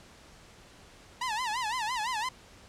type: tone with vibrato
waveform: sawtooth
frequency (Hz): 932.3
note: A#5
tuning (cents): 0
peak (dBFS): -26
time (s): 1.21-2.29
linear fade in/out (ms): 5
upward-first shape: sine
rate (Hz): 5.9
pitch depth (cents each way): 180
effects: pink hiss -54 dBFS RMS until 2.68 s + low-pass 8000 Hz 12 dB/octave